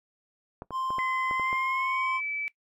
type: clicks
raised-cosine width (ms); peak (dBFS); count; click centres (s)
1; -23; 7; 0.621 / 0.707 / 0.905 / 0.984 / 1.311 / 1.397 / 1.529
type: tone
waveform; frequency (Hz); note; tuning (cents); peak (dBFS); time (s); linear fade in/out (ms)
triangle; 1046.5; C6; 0; -26; 0.71-2.21; 50
type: tone with pitch glide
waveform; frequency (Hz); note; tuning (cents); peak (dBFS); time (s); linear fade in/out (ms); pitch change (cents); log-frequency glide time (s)
sine; 2043 to 2306; C7 to D7; -42 to -32; -29; 0.99-2.48; 0; +210; 1.33-2.16
effects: noise-tail reverb RT60 0.1 s tail -19 dB re dry + MP3 96 kbps